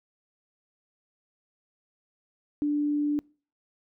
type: tone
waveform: sine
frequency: 293.7 Hz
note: D4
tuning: in tune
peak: -23 dBFS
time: 2.62-3.19 s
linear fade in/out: 0 ms
effects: noise-tail reverb RT60 0.4 s tail -26 dB re dry